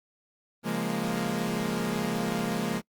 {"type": "chord", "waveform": "sawtooth", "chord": "Bb minor seventh", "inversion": "first", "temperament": "equal", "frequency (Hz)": [138.59, 174.61, 207.7, 233.1], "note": ["Db3", "F3", "Ab3", "Bb3"], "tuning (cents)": [0, 0, 0, 0], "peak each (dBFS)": [-34, -29, -28, -28], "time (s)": [0.63, 2.82], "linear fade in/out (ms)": 50, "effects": ["noise-tail reverb RT60 0.1 s tail -26 dB re dry", "Opus 32 kbps"]}